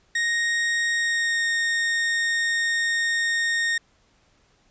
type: tone with pitch glide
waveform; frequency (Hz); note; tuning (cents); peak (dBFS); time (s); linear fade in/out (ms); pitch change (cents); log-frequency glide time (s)
40% pulse; 1864.7 to 1848.6; A#6 to A#6; 0 to -15; -20; 0.15-3.78; 5; -15; 0.94-1.46
effects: pink hiss -62 dBFS RMS until 4.7 s + resampled to 16000 Hz